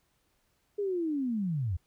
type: linear sweep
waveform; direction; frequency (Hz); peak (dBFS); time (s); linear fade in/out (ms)
sine; down; 417.9 to 78; -28; 0.78-1.77; 10
effects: pink hiss -73 dBFS RMS until 1.86 s